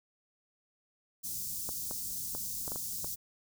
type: band-stop noise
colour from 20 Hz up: white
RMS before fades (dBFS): -38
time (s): 1.23-3.16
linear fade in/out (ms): 20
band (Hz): 220 to 5300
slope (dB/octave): 24
type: clicks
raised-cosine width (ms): 1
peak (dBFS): -27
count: 7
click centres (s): 1.691 / 1.911 / 2.35 / 2.679 / 2.719 / 2.759 / 3.045
effects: none